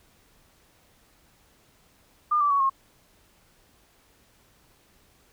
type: tone with pitch steps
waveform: sine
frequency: 1207 / 1162.5 / 1119.7 / 1078.4 Hz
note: D6 / D6 / C#6 / C#6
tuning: +47 / -18 / +17 / -48 cents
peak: -19 dBFS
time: 2.31-2.698 s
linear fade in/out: 10 ms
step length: 97 ms
effects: pink hiss -61 dBFS RMS until 5.32 s